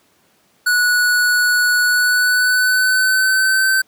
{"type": "tone with pitch glide", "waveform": "square", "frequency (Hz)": [1470, 1541.3], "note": ["F#6", "G6"], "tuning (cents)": [-12, -30], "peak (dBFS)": -13, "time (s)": [0.66, 3.82], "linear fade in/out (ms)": 10, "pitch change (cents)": 82, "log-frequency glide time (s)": [1.84, 3.69], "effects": ["pink hiss -57 dBFS RMS until 3.87 s", "high-pass 150 Hz 12 dB/octave"]}